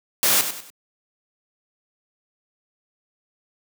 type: noise with echo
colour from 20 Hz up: white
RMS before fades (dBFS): -18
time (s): 0.23-0.41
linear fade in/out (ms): 0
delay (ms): 97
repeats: 3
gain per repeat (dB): -9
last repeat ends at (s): 0.701
effects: high-pass 200 Hz 12 dB/octave